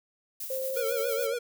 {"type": "noise with tremolo", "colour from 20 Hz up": "violet", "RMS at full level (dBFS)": -35, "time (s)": [0.4, 1.27], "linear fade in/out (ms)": 5, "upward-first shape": "triangle", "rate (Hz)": 8.7, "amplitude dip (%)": 50}
{"type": "tone with pitch glide", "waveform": "sine", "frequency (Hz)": [526, 551.8], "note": ["C5", "C#5"], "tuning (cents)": [9, -8], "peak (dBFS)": -30, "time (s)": [0.5, 1.34], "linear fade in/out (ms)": 5, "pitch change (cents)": 83, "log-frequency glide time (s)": [0.65, 1.01]}
{"type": "tone with vibrato", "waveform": "square", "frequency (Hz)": 466.2, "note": "A#4", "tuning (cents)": 0, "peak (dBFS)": -30, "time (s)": [0.76, 1.39], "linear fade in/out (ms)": 10, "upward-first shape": "triangle", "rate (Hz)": 7.2, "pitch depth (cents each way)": 100}
{"effects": []}